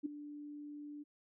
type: tone with ADSR envelope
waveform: sine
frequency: 293.7 Hz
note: D4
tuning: in tune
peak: -32 dBFS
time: 0.03-1.04 s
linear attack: 27 ms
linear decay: 8 ms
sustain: -13 dB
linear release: 21 ms
effects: none